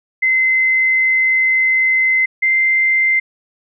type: tone pair in turn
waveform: sine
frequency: 2058 / 2084 Hz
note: C7 / C7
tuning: -29 / -7 cents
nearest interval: unison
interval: 22 cents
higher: second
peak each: -11 dBFS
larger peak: neither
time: 0.22-2.26 / 2.42-3.2 s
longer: first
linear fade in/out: 10 ms
effects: none